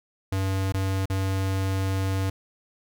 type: tone with dropouts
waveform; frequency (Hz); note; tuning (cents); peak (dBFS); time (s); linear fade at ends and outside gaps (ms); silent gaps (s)
square; 96; G2; -36; -24; 0.32-2.3; 5; 0.723-0.741 / 1.057-1.099
effects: none